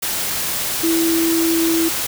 sine tone in noise, 330 Hz, E4, 2 cents sharp, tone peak -15 dBFS, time 0.83-1.89 s, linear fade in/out 10 ms, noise white, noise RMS -22 dBFS, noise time 0.02-2.07 s, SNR +4 dB, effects none

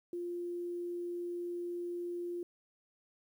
sine tone with quantisation, 349.2 Hz, F4, in tune, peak -36 dBFS, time 0.13-2.43 s, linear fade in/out 2 ms, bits 11, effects none

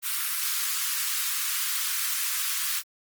white high-pass noise, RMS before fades -28 dBFS, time 0.02-2.83 s, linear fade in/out 50 ms, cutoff 1100 Hz, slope 48 dB/octave, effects Opus 24 kbps

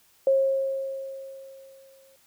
sine tone with exponential decay, 539 Hz, C#5, 49 cents flat, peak -16 dBFS, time 0.27-2.16 s, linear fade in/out 2 ms, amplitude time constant 410 ms, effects white hiss -61 dBFS RMS until 2.26 s

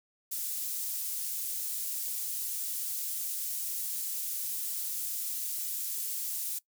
pink high-pass noise, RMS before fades -35 dBFS, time 0.31-6.59 s, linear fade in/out 10 ms, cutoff 10000 Hz, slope 12 dB/octave, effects noise-tail reverb RT60 0.1 s tail -20 dB re dry

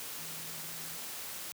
sine tone in noise, 161.4 Hz, E3, 36 cents flat, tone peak -53 dBFS, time 0.19-0.97 s, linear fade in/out 0 ms, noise white, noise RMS -42 dBFS, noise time 0-1.52 s, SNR -14 dB, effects high-pass 100 Hz 12 dB/octave

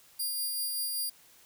5% pulse tone with tremolo, 4800 Hz, D8, 37 cents sharp, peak -23 dBFS, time 0.19-1.1 s, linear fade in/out 10 ms, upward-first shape sine, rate 5.2 Hz, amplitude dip 25%, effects white hiss -59 dBFS RMS until 1.45 s

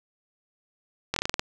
slowing click train, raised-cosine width 0.2 ms, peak -8 dBFS, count 8, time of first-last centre 1.14-1.395 s, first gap 23 ms, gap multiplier 1.15, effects none

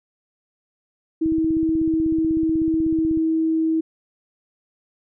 sine tone, 321.3 Hz, E4, 44 cents flat, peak -17 dBFS, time 1.21-3.81 s, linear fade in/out 10 ms
click train, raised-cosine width 5 ms, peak -21 dBFS, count 32, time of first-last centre 1.26-3.174 s, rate 16.2 Hz
effects none

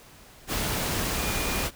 sine tone in noise, 2429 Hz, D#7, 42 cents flat, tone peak -36 dBFS, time 1.15-1.66 s, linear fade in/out 50 ms, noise pink, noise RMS -28 dBFS, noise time 0.47-1.71 s, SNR -11 dB, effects pink hiss -51 dBFS RMS until 1.75 s

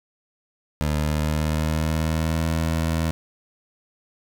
20% pulse tone with pitch glide, 75.3 to 81.17 Hz, D2 to E2, +44 to -26 cents, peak -16 dBFS, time 0.81-3.11 s, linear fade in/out 0 ms, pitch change +130 cents, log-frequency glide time 0.91-2.45 s, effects none

